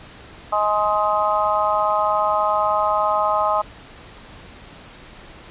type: harmonic tone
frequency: 209.5 Hz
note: G#3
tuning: 15 cents sharp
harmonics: 3 / 4 / 5 / 6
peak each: -22 / -22 / -22 / -22 dBFS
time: 0.52-3.62 s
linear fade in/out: 10 ms
effects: pink hiss -42 dBFS RMS until 5.5 s + resampled to 8000 Hz